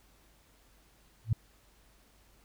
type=tone with exponential growth; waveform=sine; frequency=112 Hz; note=A2; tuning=31 cents sharp; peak=-20 dBFS; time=1.24-1.33 s; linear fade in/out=5 ms; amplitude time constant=18 ms; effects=added 50 Hz sine -65 dBFS peak until 2.44 s + pink hiss -65 dBFS RMS until 2.44 s